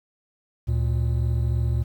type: tone pair together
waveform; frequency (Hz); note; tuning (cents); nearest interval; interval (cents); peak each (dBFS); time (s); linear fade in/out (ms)
triangle; 72.6 / 116.08; D2 / A#2; -19 / -7; minor sixth; 812; -21; 0.67-1.84; 20
effects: 9-bit